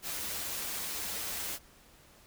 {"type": "noise with comb filter", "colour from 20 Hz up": "white", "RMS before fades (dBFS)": -37, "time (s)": [0.02, 1.59], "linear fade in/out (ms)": 50, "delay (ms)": 7.9, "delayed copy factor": -0.5, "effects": ["pink hiss -59 dBFS RMS until 2.26 s"]}